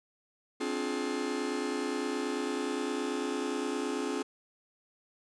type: chord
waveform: 45% pulse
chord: D half-diminished seventh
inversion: third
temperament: just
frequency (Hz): 264.3 / 293.7 / 352.4 / 422.9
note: C4 / D4 / F4 / Ab4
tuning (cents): +18 / 0 / +16 / +31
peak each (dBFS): -36 / -37 / -38 / -36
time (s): 0.6-4.23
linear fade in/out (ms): 10
effects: resampled to 22050 Hz